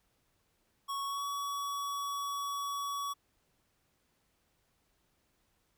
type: tone with pitch glide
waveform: square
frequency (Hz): 1108.7 to 1130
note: C#6 to C#6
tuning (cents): 0 to +33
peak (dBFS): -35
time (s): 0.88-3.14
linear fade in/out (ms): 20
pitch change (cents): +33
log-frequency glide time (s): 1.05-1.25
effects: pink hiss -75 dBFS RMS until 5.77 s